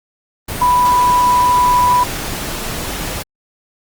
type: tone in noise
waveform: sine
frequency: 987.8 Hz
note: B5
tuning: in tune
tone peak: -9 dBFS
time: 0.61-2.04 s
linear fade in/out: 10 ms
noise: pink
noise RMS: -23 dBFS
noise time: 0.48-3.23 s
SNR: +11 dB
effects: Opus 32 kbps